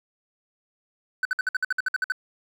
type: tone bursts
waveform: triangle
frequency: 1515 Hz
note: F#6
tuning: 40 cents sharp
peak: -19 dBFS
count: 12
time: 1.23-2.121 s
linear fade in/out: 2 ms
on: 22 ms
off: 57 ms
effects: none